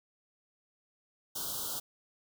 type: band-stop noise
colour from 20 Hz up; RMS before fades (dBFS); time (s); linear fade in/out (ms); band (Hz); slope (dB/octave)
white; -37; 1.35-1.8; 10; 1500 to 3000; 96
effects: none